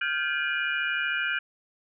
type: tone cluster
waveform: sine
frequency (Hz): 1406 / 1559 / 1695 / 2415 / 2911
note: F6 / G6 / G#6 / D7 / F#7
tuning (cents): +11 / -10 / +35 / +48 / -29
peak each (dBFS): -31 / -29 / -36 / -32 / -35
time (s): 0.01-1.39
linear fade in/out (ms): 5
effects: none